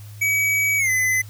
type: tone with pitch glide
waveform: square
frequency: 2274 to 2026 Hz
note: C#7 to B6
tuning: +44 to +44 cents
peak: -18 dBFS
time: 0.21-1.22 s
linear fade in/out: 10 ms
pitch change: -200 cents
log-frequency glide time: 0.78-0.9 s
effects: added 104 Hz sine -36 dBFS peak until 1.29 s + white hiss -49 dBFS RMS until 1.29 s